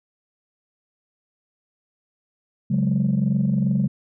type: chord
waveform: sine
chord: C# suspended fourth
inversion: none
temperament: equal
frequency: 138.59 / 185 / 207.7 Hz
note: C#3 / F#3 / G#3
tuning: 0 / 0 / 0 cents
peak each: -21 dBFS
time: 2.7-3.88 s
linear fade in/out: 10 ms
effects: tanh soft clip ceiling -12 dBFS